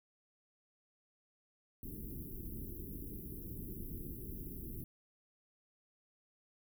pink band-stop noise, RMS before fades -45 dBFS, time 1.83-4.84 s, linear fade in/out 2 ms, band 390 to 12000 Hz, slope 48 dB/octave, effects none

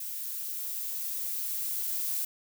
violet noise with level ramp, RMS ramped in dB -37 to -31 dBFS, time 0-2.25 s, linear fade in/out 5 ms, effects none

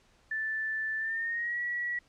sine tone with pitch glide, 1760 to 1930.4 Hz, A6 to B6, 0 to -40 cents, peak -30 dBFS, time 0.31-1.99 s, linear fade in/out 5 ms, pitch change +160 cents, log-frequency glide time 0.98-1.6 s, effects pink hiss -65 dBFS RMS until 2.08 s + low-pass 7000 Hz 12 dB/octave

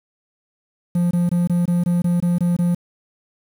triangle tone bursts, 174.61 Hz, F3, in tune, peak -13 dBFS, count 10, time 0.95-2.748 s, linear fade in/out 5 ms, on 160 ms, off 22 ms, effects 7-bit

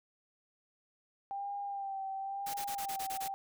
sine tone with vibrato, 790 Hz, G5, 13 cents sharp, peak -36 dBFS, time 1.31-3.34 s, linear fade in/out 0 ms, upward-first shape sine, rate 0.97 Hz, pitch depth 36 cents each way
white noise bursts, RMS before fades -42 dBFS, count 8, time 2.46-3.283 s, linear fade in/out 10 ms, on 81 ms, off 25 ms
effects none

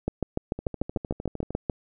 two click trains, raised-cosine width 2 ms, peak -12 / -20 dBFS, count 12 / 13, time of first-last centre 0.08-1.698 / 0.59-1.506 s, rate 6.8 / 13.1 Hz, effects none

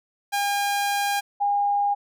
sawtooth / sine tone pair in turn, 808 / 812.1 Hz, G#5 / G#5, -48 / -39 cents, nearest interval unison, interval 9 cents, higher second, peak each -18 / -19 dBFS, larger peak first, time 0.32-1.21 / 1.4-1.95 s, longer first, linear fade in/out 20 ms, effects none

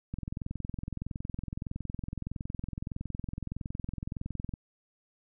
click train, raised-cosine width 5 ms, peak -23 dBFS, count 96, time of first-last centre 0.14-4.538 s, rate 21.6 Hz, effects none

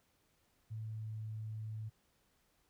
sine tone with pitch glide, 110 to 109.11 Hz, A2 to A2, 0 to -14 cents, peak -40 dBFS, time 0.7-1.9 s, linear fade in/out 20 ms, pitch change -14 cents, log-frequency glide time 0.8-1.11 s, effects pink hiss -75 dBFS RMS until 2.69 s

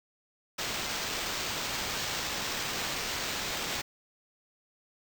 white noise with sample-and-hold, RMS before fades -34 dBFS, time 0.58-3.82 s, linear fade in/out 10 ms, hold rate 11025 Hz, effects none

